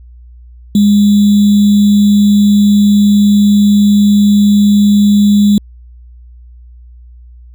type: tone with sample-and-hold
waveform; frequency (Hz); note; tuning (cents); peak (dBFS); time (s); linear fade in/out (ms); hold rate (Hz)
sine; 205.3; G#3; -20; -4; 0.75-5.58; 2; 3675
effects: added 60 Hz sine -33 dBFS peak until 7.54 s